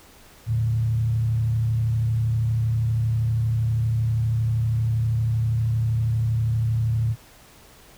sine tone with frequency modulation, 113 Hz, A2, 47 cents sharp, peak -19 dBFS, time 0.46-7.16 s, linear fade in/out 50 ms, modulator 32.6 Hz, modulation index 0.51, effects pink hiss -50 dBFS RMS until 7.97 s

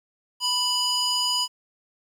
square tone with band-pass filter, 987.8 Hz, B5, in tune, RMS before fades -24 dBFS, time 0.4-1.48 s, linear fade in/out 50 ms, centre 4800 Hz, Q 1.8, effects 9-bit

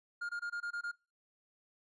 triangle tone bursts, 1414 Hz, F6, 21 cents sharp, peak -34 dBFS, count 7, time 0.21-0.916 s, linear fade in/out 10 ms, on 82 ms, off 22 ms, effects noise-tail reverb RT60 0.3 s tail -24 dB re dry + resampled to 24000 Hz

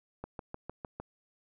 click train, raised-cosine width 1 ms, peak -25 dBFS, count 6, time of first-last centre 0.24-1 s, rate 6.58 Hz, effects none

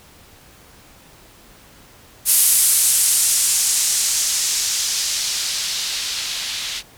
violet noise with low-pass filter sweep, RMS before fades -19 dBFS, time 2.25-6.83 s, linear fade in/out 50 ms, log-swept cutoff 11000 to 3400 Hz, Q 1.3, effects pink hiss -47 dBFS RMS until 6.97 s

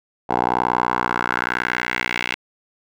10% pulse tone with band-pass filter sweep, 61 Hz, B1, 21 cents flat, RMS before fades -22 dBFS, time 0.29-2.35 s, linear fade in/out 10 ms, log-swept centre 740 to 2500 Hz, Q 2.6, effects none

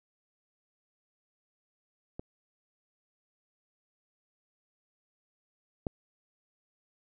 clicks, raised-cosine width 2 ms, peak -25 / -18 dBFS, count 2, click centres 2.195 / 5.868 s, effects none

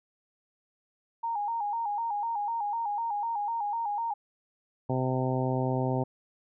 sine tone with vibrato, 872 Hz, A5, 16 cents flat, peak -28 dBFS, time 1.23-4.14 s, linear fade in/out 10 ms, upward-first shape square, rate 4 Hz, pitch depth 100 cents each way
harmonic tone, 129.3 Hz, C3, 20 cents flat, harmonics 1 / 2 / 3 / 4 / 5 / 6 / 7, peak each -29 / -32 / -34 / -35 / -36 / -37 / -37 dBFS, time 4.89-6.04 s, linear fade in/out 10 ms
effects none

